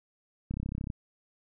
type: click train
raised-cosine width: 5 ms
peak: -22 dBFS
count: 14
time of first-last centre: 0.51-0.902 s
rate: 33.2 Hz
effects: none